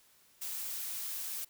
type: noise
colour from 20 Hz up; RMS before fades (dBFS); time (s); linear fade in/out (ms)
blue; -39; 0.41-1.45; 10
effects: white hiss -65 dBFS RMS until 1.49 s